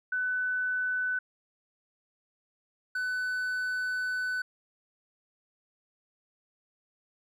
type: tone pair in turn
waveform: sine / triangle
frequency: 1500 / 1500 Hz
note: F#6 / F#6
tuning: +23 / +23 cents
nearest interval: unison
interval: 0 cents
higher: neither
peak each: -27 dBFS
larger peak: neither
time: 0.12-1.19 / 2.95-4.42 s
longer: second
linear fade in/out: 5 ms
effects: none